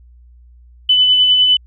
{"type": "tone with tremolo", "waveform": "sine", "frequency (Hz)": 3003, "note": "F#7", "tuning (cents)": 25, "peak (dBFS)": -7, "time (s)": [0.89, 1.57], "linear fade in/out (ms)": 5, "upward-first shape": "sine", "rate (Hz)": 9.9, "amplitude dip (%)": 30, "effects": ["added 60 Hz sine -41 dBFS peak until 1.66 s"]}